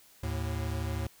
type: tone pair together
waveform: square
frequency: 77.2 / 109.56 Hz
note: D#2 / A2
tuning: -13 / -7 cents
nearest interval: tritone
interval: 606 cents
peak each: -34 / -35 dBFS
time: 0.23-1.07 s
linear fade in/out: 5 ms
effects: white hiss -59 dBFS RMS until 1.2 s